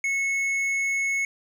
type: tone with hard clipping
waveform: sine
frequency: 2194 Hz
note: C#7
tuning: 18 cents flat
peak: -24 dBFS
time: 0.04-1.25 s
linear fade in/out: 2 ms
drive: 6 dB
effects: none